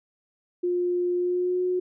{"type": "tone with pitch glide", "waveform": "sine", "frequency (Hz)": [355, 363.5], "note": ["F4", "F#4"], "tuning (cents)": [28, -31], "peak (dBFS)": -22, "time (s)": [0.63, 1.8], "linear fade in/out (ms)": 10, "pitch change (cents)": 41, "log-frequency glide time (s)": [1.16, 1.62], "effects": []}